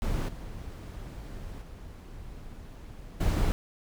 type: noise with level steps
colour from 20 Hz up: brown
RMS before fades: -29 / -40 / -44 / -25 dBFS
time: 0.02-3.52 s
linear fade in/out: 0 ms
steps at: 0.28 / 1.61 / 3.2 s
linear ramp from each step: 10 ms
effects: none